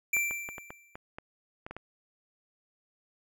square tone with exponential decay, 2349 Hz, D7, in tune, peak -24 dBFS, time 0.13-0.96 s, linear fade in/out 5 ms, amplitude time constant 180 ms
clicks, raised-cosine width 0.5 ms, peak -25 dBFS, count 10, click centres 0.167 / 0.31 / 0.489 / 0.582 / 0.705 / 0.955 / 1.185 / 1.665 / 1.71 / 1.766 s
effects none

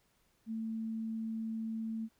sine tone, 223.1 Hz, A3, 24 cents sharp, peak -35 dBFS, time 0.46-2.09 s, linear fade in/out 50 ms, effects pink hiss -73 dBFS RMS until 2.19 s

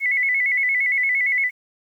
sine tone with vibrato, 2087 Hz, C7, 5 cents flat, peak -17 dBFS, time 0-1.51 s, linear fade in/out 50 ms, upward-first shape square, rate 8.7 Hz, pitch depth 79 cents each way, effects 9-bit

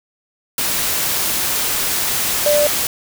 sine tone in noise, 590 Hz, D5, 8 cents sharp, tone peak -12 dBFS, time 2.46-2.67 s, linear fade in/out 2 ms, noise white, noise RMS -19 dBFS, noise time 0.58-2.87 s, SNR +4 dB, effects none

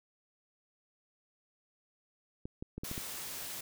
clicks, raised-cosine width 3 ms, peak -27 dBFS, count 6, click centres 2.455 / 2.625 / 2.78 / 2.835 / 2.914 / 2.979 s
white noise, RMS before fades -42 dBFS, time 2.84-3.61 s, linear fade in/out 5 ms
effects none

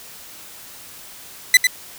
sawtooth tone with echo, 2001 Hz, B6, 22 cents sharp, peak -3 dBFS, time 1.54-1.57 s, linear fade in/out 2 ms, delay 100 ms, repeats 1, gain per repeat -6 dB, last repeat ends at 1.67 s, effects white hiss -40 dBFS RMS until 1.98 s

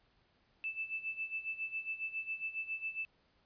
sine tone with tremolo, 2637 Hz, E7, in tune, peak -34 dBFS, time 0.64-3.05 s, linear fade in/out 0 ms, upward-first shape sine, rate 7.3 Hz, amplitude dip 80%, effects pink hiss -72 dBFS RMS until 3.45 s + resampled to 11025 Hz

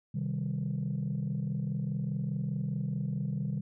sine chord, C minor, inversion none, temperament equal, 130.81 / 155.56 / 196 Hz, C3 / Eb3 / G3, 0 / 0 / 0 cents, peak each -33 / -33 / -34 dBFS, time 0.14-3.61 s, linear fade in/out 10 ms, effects tanh soft clip ceiling -25 dBFS

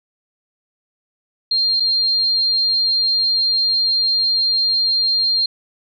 sine tone with dropouts, 4198 Hz, C8, 5 cents sharp, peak -14 dBFS, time 1.51-5.46 s, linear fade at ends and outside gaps 5 ms, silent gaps 1.799-1.803 s, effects none

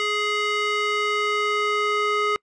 square tone with band-pass filter sweep, 418.5 Hz, G#4, 13 cents sharp, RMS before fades -23 dBFS, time 0-2.36 s, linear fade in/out 0 ms, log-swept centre 2300 to 1500 Hz, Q 1.2, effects noise-tail reverb RT60 0.1 s tail -26 dB re dry + resampled to 22050 Hz

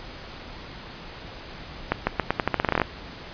accelerating click train, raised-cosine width 0.5 ms, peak -5 dBFS, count 15, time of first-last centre 1.92-2.817 s, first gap 150 ms, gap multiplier 0.85, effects pink hiss -40 dBFS RMS until 3.33 s + resampled to 11025 Hz

